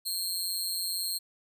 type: tone with amplitude modulation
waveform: 20% pulse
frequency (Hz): 4235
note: C8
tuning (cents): +20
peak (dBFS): -21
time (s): 0.05-1.19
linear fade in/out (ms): 20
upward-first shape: sine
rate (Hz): 182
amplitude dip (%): 70
effects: none